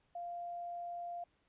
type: tone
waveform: sine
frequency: 696 Hz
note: F5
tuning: 6 cents flat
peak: -40 dBFS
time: 0.15-1.24 s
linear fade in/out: 5 ms
effects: pink hiss -75 dBFS RMS until 1.48 s + resampled to 8000 Hz